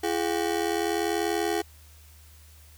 30% pulse ring-modulated tone, 378.5 Hz, F#4, 39 cents sharp, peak -19 dBFS, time 0.03-1.62 s, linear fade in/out 10 ms, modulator 40.2 Hz, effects added 76 Hz sine -50 dBFS peak until 2.77 s + white hiss -56 dBFS RMS until 2.77 s

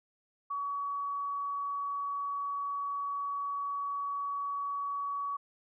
sine tone, 1131 Hz, C#6, 34 cents sharp, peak -32 dBFS, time 0.5-5.37 s, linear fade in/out 10 ms, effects none

